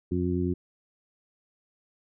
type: harmonic tone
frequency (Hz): 89.2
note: F2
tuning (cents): +37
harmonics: 1 / 2 / 3 / 4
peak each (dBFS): -30 / -30 / -30 / -30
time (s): 0.11-0.54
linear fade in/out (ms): 10
effects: none